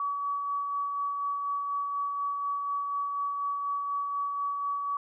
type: tone with tremolo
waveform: sine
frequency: 1137 Hz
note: C#6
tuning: 44 cents sharp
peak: -27 dBFS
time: 0-4.97 s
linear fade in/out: 2 ms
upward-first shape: sine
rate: 4.1 Hz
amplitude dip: 30%
effects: none